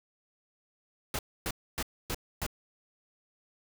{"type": "noise bursts", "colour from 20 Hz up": "pink", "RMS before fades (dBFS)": -33, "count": 5, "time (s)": [1.14, 2.465], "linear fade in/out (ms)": 2, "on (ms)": 49, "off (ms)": 270, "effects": []}